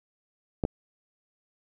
clicks, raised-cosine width 2 ms, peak -13 / -13 dBFS, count 2, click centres 0.638 / 0.651 s, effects none

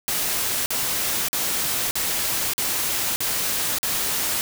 white noise bursts, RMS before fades -24 dBFS, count 7, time 0.08-4.41 s, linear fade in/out 0 ms, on 580 ms, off 45 ms, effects none

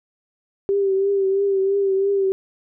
sine tone with vibrato, 392 Hz, G4, in tune, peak -16 dBFS, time 0.69-2.32 s, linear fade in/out 0 ms, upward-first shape triangle, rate 3 Hz, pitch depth 47 cents each way, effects none

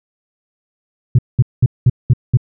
sine tone bursts, 123.47 Hz, B2, in tune, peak -4 dBFS, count 6, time 1.15-2.372 s, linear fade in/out 5 ms, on 37 ms, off 200 ms, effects tanh soft clip ceiling -2 dBFS

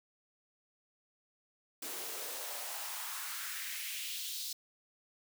white noise with high-pass filter sweep, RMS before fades -41 dBFS, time 1.82-4.53 s, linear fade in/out 5 ms, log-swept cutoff 300 to 4400 Hz, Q 2.5, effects none

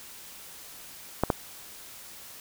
clicks, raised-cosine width 1 ms, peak -8 dBFS, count 2, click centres 1.236 / 1.302 s, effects white hiss -46 dBFS RMS until 2.4 s

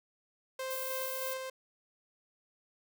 sawtooth tone with tremolo, 523.3 Hz, C5, in tune, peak -32 dBFS, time 0.59-1.5 s, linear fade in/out 5 ms, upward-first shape square, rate 3.2 Hz, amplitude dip 25%
violet noise, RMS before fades -40 dBFS, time 0.7-1.34 s, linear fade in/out 10 ms
effects none

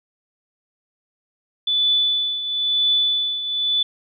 sine tone with tremolo, 3480 Hz, A7, 20 cents flat, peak -14 dBFS, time 1.67-3.83 s, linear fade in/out 5 ms, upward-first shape triangle, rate 1 Hz, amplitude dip 70%, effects none

